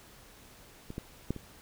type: clicks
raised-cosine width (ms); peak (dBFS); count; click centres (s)
3; -27 / -23 / -17 / -28; 4; 0.904 / 0.981 / 1.306 / 1.363
effects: pink hiss -55 dBFS RMS until 1.61 s